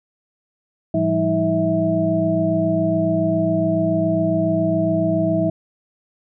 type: tone cluster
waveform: sine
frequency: 108 / 170.6 / 197.8 / 318.9 / 650 Hz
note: A2 / F3 / G3 / D#4 / E5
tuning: -32 / -40 / +16 / +43 / -24 cents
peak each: -27 / -22 / -26 / -21 / -20 dBFS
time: 0.94-5.5 s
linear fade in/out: 5 ms
effects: none